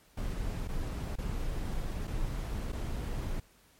brown noise with dropouts, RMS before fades -34 dBFS, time 0.17-3.4 s, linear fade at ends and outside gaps 5 ms, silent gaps 0.676-0.687 / 1.157-1.184 / 2.072-2.076 / 2.72-2.728 s, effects pink hiss -63 dBFS RMS until 3.79 s + MP3 64 kbps

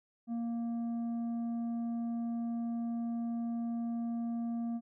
triangle tone with tanh clipping, 233.1 Hz, A#3, in tune, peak -34 dBFS, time 0.27-4.81 s, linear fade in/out 50 ms, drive 10 dB, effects none

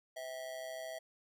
square tone with amplitude modulation, 650 Hz, E5, 24 cents flat, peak -39 dBFS, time 0.16-0.99 s, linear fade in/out 10 ms, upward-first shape sine, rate 133 Hz, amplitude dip 70%, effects none

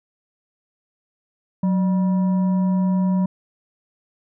sine tone with frequency modulation, 185 Hz, F#3, in tune, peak -16 dBFS, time 1.63-3.26 s, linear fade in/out 5 ms, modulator 782 Hz, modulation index 0.27, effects none

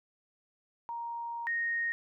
sine tone pair in turn, 936 / 1860.7 Hz, A#5 / A#6, +7 / -4 cents, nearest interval octave, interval 1189 cents, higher second, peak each -35 / -29 dBFS, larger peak second, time 0.89-1.47 / 1.47-1.92 s, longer first, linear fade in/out 0 ms, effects none

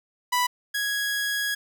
sawtooth tone pair in turn, 987.8 / 1661.3 Hz, B5 / G#6, 0 / 0 cents, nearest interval major sixth, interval 900 cents, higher second, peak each -17 / -21 dBFS, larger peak first, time 0.32-0.47 / 0.74-1.55 s, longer second, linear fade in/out 10 ms, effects none

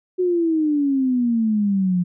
sine exponential sweep, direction down, 370 to 174.61 Hz, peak -16 dBFS, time 0.18-2.04 s, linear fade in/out 20 ms, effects none

